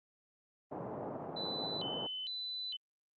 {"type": "band-pass noise", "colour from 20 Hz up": "white", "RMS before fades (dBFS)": -42, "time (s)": [0.71, 2.07], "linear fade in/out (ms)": 10, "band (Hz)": [120, 840], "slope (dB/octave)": 24}
{"type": "tone with vibrato", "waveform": "sine", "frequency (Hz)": 3481, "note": "A7", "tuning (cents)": -19, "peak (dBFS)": -38, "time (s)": [1.36, 2.77], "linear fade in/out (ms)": 10, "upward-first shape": "square", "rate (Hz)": 1.1, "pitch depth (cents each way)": 240}
{"effects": ["Opus 24 kbps"]}